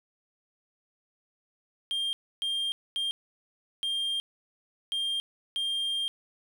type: tone bursts at uneven times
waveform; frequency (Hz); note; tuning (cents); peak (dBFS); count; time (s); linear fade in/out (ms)
triangle; 3200; G7; +35; -26; 6; 1.91-2.13 / 2.42-2.72 / 2.96-3.11 / 3.83-4.2 / 4.92-5.2 / 5.56-6.08; 0
effects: none